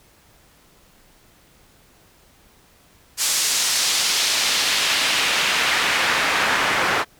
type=noise with band-pass filter sweep; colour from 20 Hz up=pink; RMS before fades=-20 dBFS; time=3.17-7.05 s; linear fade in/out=50 ms; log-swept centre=7100 to 1300 Hz; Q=1; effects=pink hiss -54 dBFS RMS until 7.19 s